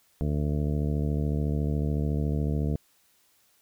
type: harmonic tone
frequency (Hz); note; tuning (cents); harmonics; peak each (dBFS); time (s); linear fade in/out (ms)
73.9; D2; +11; 1 / 2 / 3 / 4 / 5 / 6 / 7 / 8 / 9; -28 / -28 / -33 / -36 / -44 / -38 / -44 / -50 / -45; 0.21-2.76; 0
effects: white hiss -65 dBFS RMS until 3.61 s